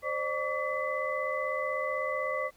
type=tone cluster; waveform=sine; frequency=525 / 601 / 1140 / 2012 Hz; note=C5 / D5 / C#6 / B6; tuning=+6 / +40 / +48 / +32 cents; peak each=-34 / -35 / -34 / -35 dBFS; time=0.02-2.51 s; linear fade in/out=50 ms; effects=pink hiss -62 dBFS RMS until 2.56 s